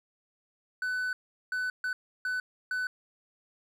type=tone bursts at uneven times; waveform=triangle; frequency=1500 Hz; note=F#6; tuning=23 cents sharp; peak=-27 dBFS; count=5; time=0.82-1.13 / 1.52-1.7 / 1.84-1.93 / 2.25-2.4 / 2.71-2.87 s; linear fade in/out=2 ms; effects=none